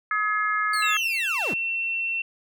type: harmonic tone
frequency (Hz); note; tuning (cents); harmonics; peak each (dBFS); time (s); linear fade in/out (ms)
423.3; G#4; +33; 3 / 4 / 5; -24 / -26 / -30; 0.11-0.97; 2
type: linear sweep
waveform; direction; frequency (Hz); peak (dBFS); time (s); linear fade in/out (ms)
30% pulse; down; 4516 to 122.6; -26; 0.73-1.54; 5
type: tone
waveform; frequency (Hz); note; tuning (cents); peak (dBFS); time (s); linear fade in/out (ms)
sine; 2704; E7; +43; -24; 0.82-2.22; 5
effects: none